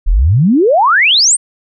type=exponential sweep; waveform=sine; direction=up; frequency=33.13 to 9300 Hz; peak=-6 dBFS; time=0.06-1.37 s; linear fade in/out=20 ms; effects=none